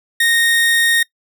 30% pulse tone, 1855 Hz, A#6, 9 cents flat, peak -9 dBFS, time 0.2-1.03 s, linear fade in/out 5 ms, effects noise-tail reverb RT60 0.1 s tail -22 dB re dry

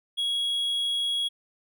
triangle tone, 3322 Hz, G#7, in tune, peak -23 dBFS, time 0.17-1.29 s, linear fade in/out 20 ms, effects none

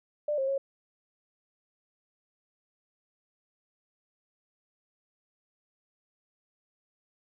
sine tone with pitch steps, 594 / 536 / 547 Hz, D5 / C5 / C#5, +20 / +42 / -23 cents, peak -26 dBFS, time 0.28-0.58 s, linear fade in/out 5 ms, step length 100 ms, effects none

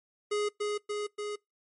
square tone with echo, 416.2 Hz, G#4, 4 cents sharp, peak -28 dBFS, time 0.31-0.49 s, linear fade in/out 10 ms, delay 290 ms, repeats 3, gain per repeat -2 dB, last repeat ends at 1.36 s, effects noise-tail reverb RT60 0.2 s tail -26 dB re dry + MP3 48 kbps

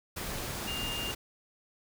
sine tone in noise, 2812 Hz, F7, 11 cents sharp, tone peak -35 dBFS, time 0.67-1.12 s, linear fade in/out 10 ms, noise pink, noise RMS -37 dBFS, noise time 0.16-1.15 s, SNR -1 dB, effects none

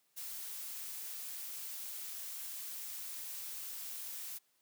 blue noise, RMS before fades -44 dBFS, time 0.16-4.39 s, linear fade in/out 20 ms, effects white hiss -75 dBFS RMS until 4.61 s + high-pass 150 Hz 12 dB/octave

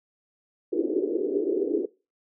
pink band-pass noise, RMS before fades -26 dBFS, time 0.72-1.86 s, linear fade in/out 10 ms, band 320 to 430 Hz, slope 48 dB/octave, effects noise-tail reverb RT60 0.3 s tail -21 dB re dry

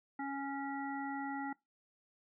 harmonic tone, 277.2 Hz, C#4, in tune, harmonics 1 / 3 / 5 / 7, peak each -40 / -41 / -47 / -48 dBFS, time 0.19-1.53 s, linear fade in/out 5 ms, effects noise-tail reverb RT60 0.2 s tail -22 dB re dry

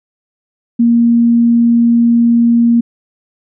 sine tone, 234.6 Hz, A#3, 11 cents sharp, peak -6 dBFS, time 0.79-2.81 s, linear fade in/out 10 ms, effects none

